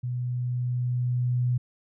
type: tone with level ramp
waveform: sine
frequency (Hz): 123.7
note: B2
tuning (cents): +3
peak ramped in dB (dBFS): -27 to -21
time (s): 0.03-1.58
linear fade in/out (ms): 10
effects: none